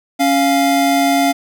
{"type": "tone pair together", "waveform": "square", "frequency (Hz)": [277.2, 698.9], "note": ["C#4", "F5"], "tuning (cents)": [0, 1], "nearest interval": "octave + major third", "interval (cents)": 1601, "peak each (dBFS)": -15, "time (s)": [0.19, 1.33], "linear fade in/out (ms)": 20, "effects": []}